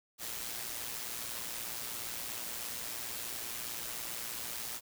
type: noise with amplitude modulation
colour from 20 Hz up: white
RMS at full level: -38 dBFS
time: 0.18-4.81 s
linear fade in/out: 50 ms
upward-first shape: sine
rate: 117 Hz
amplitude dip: 50%
effects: none